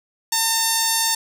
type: tone with notch filter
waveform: 5% pulse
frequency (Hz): 904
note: A5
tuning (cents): +47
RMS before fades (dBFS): -20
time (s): 0.32-1.15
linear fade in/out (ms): 5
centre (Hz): 2400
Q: 1.6
effects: none